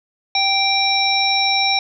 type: harmonic tone with a mistuned harmonic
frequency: 784 Hz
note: G5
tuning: in tune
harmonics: 1 / 3 / 5 / 7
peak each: -20 / -20 / -20 / -20 dBFS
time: 0.35-1.79 s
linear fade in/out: 2 ms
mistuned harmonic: 5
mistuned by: -20 cents
effects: none